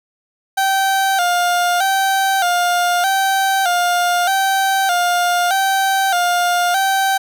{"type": "tone with vibrato", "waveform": "30% pulse", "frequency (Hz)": 740, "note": "F#5", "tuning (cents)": 0, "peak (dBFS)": -11, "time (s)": [0.57, 7.18], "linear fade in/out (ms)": 10, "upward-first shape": "square", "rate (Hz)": 0.81, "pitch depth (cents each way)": 81, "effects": []}